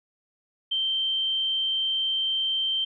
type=tone; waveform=sine; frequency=3129 Hz; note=G7; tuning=4 cents flat; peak=-23 dBFS; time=0.71-2.85 s; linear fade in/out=10 ms; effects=none